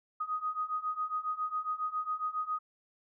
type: beating tone pair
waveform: sine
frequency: 1244.5 / 1251.8 Hz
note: D#6 / D#6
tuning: 0 / +10 cents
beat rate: 7.3 Hz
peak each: -36 / -34 dBFS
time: 0.2-2.59 s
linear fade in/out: 10 ms
effects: none